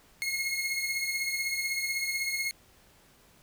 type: beating tone pair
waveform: sawtooth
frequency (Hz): 2158 / 2174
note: C#7 / C#7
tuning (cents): -47 / -34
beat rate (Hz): 16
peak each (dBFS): -27 / -32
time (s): 0.22-2.51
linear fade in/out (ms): 0
effects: pink hiss -60 dBFS RMS until 3.42 s